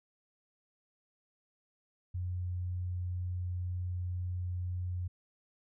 sine tone, 89.8 Hz, F2, 49 cents sharp, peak -33 dBFS, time 2.14-5.08 s, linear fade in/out 10 ms, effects none

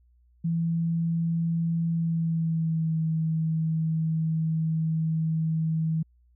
sine tone with pitch glide, 166.3 to 160.08 Hz, E3 to D#3, +16 to +50 cents, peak -23 dBFS, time 0.44-6.03 s, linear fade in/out 10 ms, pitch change -66 cents, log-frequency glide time 1.9-2.98 s, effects added 60 Hz sine -58 dBFS peak until 6.35 s

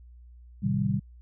sine chord, A half-diminished seventh, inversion none, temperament equal with one note detuned, 109.56 / 130.81 / 155.56 / 196 Hz, A2 / C3 / Eb3 / G3, -7 / 0 / 0 / 0 cents, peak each -31 / -29 / -31 / -27 dBFS, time 0.62-1 s, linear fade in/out 20 ms, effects added 60 Hz sine -47 dBFS peak until 1.21 s

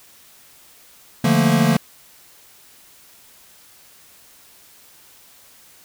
square chord, Bb major seventh, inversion first, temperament equal with one note detuned, 146.83 / 173.51 / 220 / 233.1 Hz, D3 / F3 / A3 / Bb3, 0 / -11 / 0 / 0 cents, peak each -20 dBFS, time 1.24-1.77 s, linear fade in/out 5 ms, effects white hiss -49 dBFS RMS until 5.84 s

